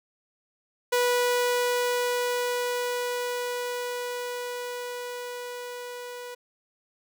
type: tone with level ramp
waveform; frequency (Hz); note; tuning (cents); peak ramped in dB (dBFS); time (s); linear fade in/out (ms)
sawtooth; 489.9; B4; -14; -17 to -33; 0.92-6.35; 10
effects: none